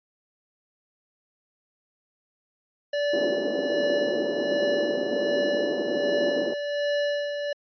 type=tone with tremolo; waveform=square; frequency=580 Hz; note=D5; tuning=22 cents flat; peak=-23 dBFS; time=2.93-7.53 s; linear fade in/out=5 ms; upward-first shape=sine; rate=1.3 Hz; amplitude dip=50%
type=band-pass noise; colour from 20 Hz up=white; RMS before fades=-29 dBFS; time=3.13-6.54 s; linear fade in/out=5 ms; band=270 to 460 Hz; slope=24 dB/octave
effects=resampled to 11025 Hz

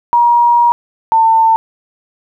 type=tone pair in turn; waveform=sine; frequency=951 / 897.6 Hz; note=A#5 / A5; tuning=+34 / +34 cents; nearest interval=minor second; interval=100 cents; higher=first; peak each=-6 dBFS; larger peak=neither; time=0.13-0.72 / 1.12-1.56 s; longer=first; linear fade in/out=0 ms; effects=8-bit

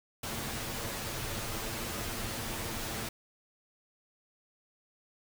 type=noise with comb filter; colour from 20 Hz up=pink; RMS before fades=-37 dBFS; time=0.23-3.09 s; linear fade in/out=5 ms; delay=8.9 ms; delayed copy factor=+0.55; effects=none

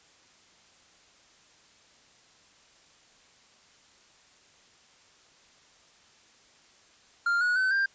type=tone with pitch steps; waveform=triangle; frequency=1396.9 / 1457.9 / 1521.6 / 1588 Hz; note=F6 / F#6 / F#6 / G6; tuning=0 / -26 / +48 / +22 cents; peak=-21 dBFS; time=7.26-7.86 s; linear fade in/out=5 ms; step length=150 ms; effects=white hiss -59 dBFS RMS until 7.94 s + resampled to 16000 Hz

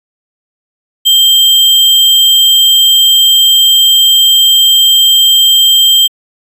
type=tone with sample-and-hold; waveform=sine; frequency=3165 Hz; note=G7; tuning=16 cents sharp; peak=-3 dBFS; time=1.05-6.08 s; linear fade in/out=20 ms; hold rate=11025 Hz; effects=resampled to 32000 Hz

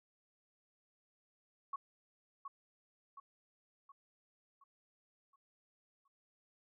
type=tone with echo; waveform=sine; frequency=1108.7 Hz; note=C#6; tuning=in tune; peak=-37 dBFS; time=1.73-1.76 s; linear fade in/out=5 ms; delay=720 ms; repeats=6; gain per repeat=-6 dB; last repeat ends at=6.08 s; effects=none

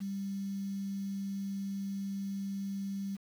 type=tone with quantisation; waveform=sine; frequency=196.8 Hz; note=G3; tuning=7 cents sharp; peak=-34 dBFS; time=0-3.17 s; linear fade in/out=20 ms; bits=9; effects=none

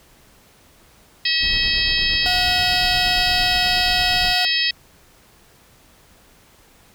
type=harmonic tone; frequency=643 Hz; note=E5; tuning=43 cents flat; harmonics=3 / 4 / 5 / 6 / 7 / 8; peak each=-24 / -24 / -24 / -24 / -24 / -24 dBFS; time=1.25-4.71 s; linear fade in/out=5 ms
type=noise with tremolo; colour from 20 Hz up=brown; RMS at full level=-28 dBFS; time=1.4-4.35 s; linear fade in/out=50 ms; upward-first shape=triangle; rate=8.5 Hz; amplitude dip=50%
type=tone; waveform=35% pulse; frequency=726 Hz; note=F#5; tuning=33 cents flat; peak=-21 dBFS; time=2.26-4.45 s; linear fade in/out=0 ms
effects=pink hiss -52 dBFS RMS until 6.94 s

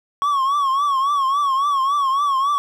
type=tone with vibrato; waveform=triangle; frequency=1110 Hz; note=C#6; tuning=2 cents sharp; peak=-14 dBFS; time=0.22-2.58 s; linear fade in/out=0 ms; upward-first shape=triangle; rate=3.6 Hz; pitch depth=110 cents each way; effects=none

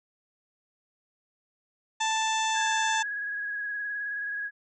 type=harmonic tone; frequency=882 Hz; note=A5; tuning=4 cents sharp; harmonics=1 / 2 / 3 / 4 / 5 / 6 / 7 / 8 / 9; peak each=-27 / -33 / -35 / -33 / -45 / -45 / -36 / -39 / -46 dBFS; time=2-3.03 s; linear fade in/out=10 ms
type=tone with vibrato; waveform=sine; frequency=1661.2 Hz; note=G#6; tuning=in tune; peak=-30 dBFS; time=2.53-4.51 s; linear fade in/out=50 ms; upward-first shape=sine; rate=19 Hz; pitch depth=28 cents each way
effects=none

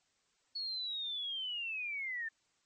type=linear sweep; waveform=sine; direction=down; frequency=4397 to 1763 Hz; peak=-36 dBFS; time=0.55-2.29 s; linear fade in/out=10 ms; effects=white hiss -75 dBFS RMS until 2.65 s + MP3 32 kbps

